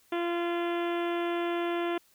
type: harmonic tone with a mistuned harmonic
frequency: 344.3 Hz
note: F4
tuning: 25 cents flat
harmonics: 1 / 2 / 3 / 4 / 5 / 6 / 7 / 8 / 9 / 10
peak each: -29 / -35 / -39 / -41 / -43 / -45 / -46 / -47 / -48 / -49 dBFS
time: 0.12-1.98 s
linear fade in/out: 5 ms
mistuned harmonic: 9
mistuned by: -20 cents
effects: white hiss -64 dBFS RMS until 2.14 s